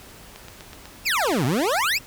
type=click train; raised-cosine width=0.2 ms; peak=-22 dBFS; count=5; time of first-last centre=0.36-0.856 s; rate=8.07 Hz
type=exponential two-way sweep; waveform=25% pulse; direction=down then up; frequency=2800 to 116.2 to 2800 Hz; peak=-16 dBFS; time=1.05-1.99 s; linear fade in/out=20 ms; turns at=1.45 s
effects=pink hiss -45 dBFS RMS until 2.06 s